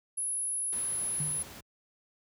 sine tone, 10548 Hz, E9, in tune, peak -30 dBFS, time 0.17-1.43 s, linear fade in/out 10 ms
pink noise, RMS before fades -47 dBFS, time 0.72-1.61 s, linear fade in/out 10 ms
sine tone with exponential decay, 149.4 Hz, D3, 30 cents sharp, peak -31 dBFS, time 1.2-1.55 s, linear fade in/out 2 ms, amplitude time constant 75 ms
effects high-pass 60 Hz 12 dB/octave

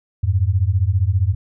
sine beating tone pair, 87.31 / 102.31 Hz, F2 / G#2, 0 / -25 cents, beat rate 15 Hz, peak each -17 dBFS, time 0.23-1.35 s, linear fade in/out 10 ms, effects none

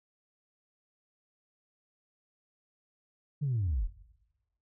sine linear sweep, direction down, 152.3 to 36.06 Hz, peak -26 dBFS, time 3.41-3.88 s, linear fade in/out 20 ms, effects noise-tail reverb RT60 1.0 s tail -19 dB re dry + tanh soft clip ceiling -24 dBFS

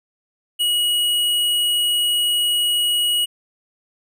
square tone, 2907 Hz, F#7, 31 cents flat, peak -17 dBFS, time 0.59-3.26 s, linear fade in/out 20 ms, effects none

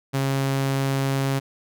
sawtooth tone, 136.1 Hz, C#3, 31 cents flat, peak -17 dBFS, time 0.13-1.4 s, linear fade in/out 20 ms, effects none

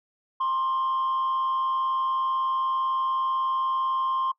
sine tone with frequency modulation, 1056 Hz, C6, 16 cents sharp, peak -21 dBFS, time 0.4-4.32 s, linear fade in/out 10 ms, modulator 127 Hz, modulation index 0.26, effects noise-tail reverb RT60 0.1 s tail -22 dB re dry + tanh soft clip ceiling -21 dBFS

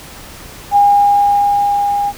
sine tone with level ramp, 812 Hz, G#5, 39 cents flat, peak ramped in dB -5 to -13 dBFS, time 0.71-2.13 s, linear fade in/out 50 ms, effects pink hiss -34 dBFS RMS until 2.17 s

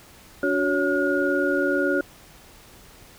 sine tone cluster, 287.1 / 368.5 / 559 / 1434 Hz, D4 / F#4 / C#5 / F6, -39 / -7 / +14 / +45 cents, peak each -25 dBFS, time 0.43-2.01 s, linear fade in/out 2 ms, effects pink hiss -49 dBFS RMS until 3.18 s

